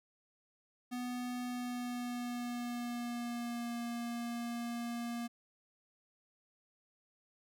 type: tone with pitch glide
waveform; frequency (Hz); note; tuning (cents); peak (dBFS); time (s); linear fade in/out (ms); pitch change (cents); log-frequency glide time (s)
square; 246.9 to 236.3; B3 to A#3; 0 to +24; -38; 0.91-5.28; 20; -76; 1.45-3.76
effects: none